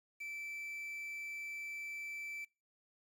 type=tone with quantisation; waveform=triangle; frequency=2325 Hz; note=D7; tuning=18 cents flat; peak=-40 dBFS; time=0.2-2.45 s; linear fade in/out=10 ms; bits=10; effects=noise-tail reverb RT60 0.3 s tail -25 dB re dry